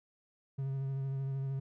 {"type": "tone with vibrato", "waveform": "triangle", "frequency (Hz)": 135.5, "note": "C#3", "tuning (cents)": -39, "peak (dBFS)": -31, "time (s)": [0.58, 1.6], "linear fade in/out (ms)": 10, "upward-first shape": "sine", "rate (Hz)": 13, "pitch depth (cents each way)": 21, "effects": []}